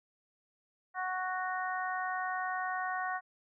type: harmonic tone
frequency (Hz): 370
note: F#4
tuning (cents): 0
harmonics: 2 / 3 / 4 / 5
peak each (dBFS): -36 / -38 / -39 / -40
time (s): 0.94-3.21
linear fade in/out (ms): 50
effects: none